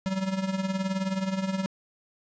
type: tone with tremolo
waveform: square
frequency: 190.8 Hz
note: G3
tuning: 47 cents flat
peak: -24 dBFS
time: 0.06-1.66 s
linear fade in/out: 0 ms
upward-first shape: triangle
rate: 19 Hz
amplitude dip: 75%
effects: resampled to 16000 Hz + 9-bit